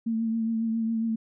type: tone with vibrato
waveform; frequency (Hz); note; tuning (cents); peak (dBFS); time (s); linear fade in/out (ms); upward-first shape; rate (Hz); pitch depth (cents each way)
sine; 225.6; A3; +44; -24; 0.06-1.16; 10; triangle; 7.3; 33
effects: none